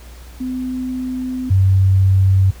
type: tone pair in turn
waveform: sine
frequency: 255.3 / 95.63 Hz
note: C4 / G2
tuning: -42 / -42 cents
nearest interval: octave + perfect fourth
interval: 1700 cents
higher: first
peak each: -20 / -9 dBFS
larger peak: second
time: 0.4-1.5 / 1.5-2.51 s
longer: first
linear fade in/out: 10 ms
effects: added 60 Hz sine -35 dBFS peak until 2.6 s + pink hiss -44 dBFS RMS until 2.6 s